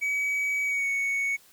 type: tone with pitch glide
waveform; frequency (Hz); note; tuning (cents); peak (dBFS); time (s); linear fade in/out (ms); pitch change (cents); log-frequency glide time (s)
triangle; 2273 to 2222; C#7 to C#7; +43 to +4; -23; 0.01-1.37; 20; -39; 0.64-0.88
effects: white hiss -57 dBFS RMS until 1.52 s